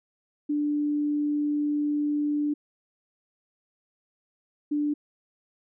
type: tone pair in turn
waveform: sine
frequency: 294.6 / 294.6 Hz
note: D4 / D4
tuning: +6 / +6 cents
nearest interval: unison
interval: 0 cents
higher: neither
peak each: -23 dBFS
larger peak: neither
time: 0.49-2.54 / 4.71-4.94 s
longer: first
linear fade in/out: 10 ms
effects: none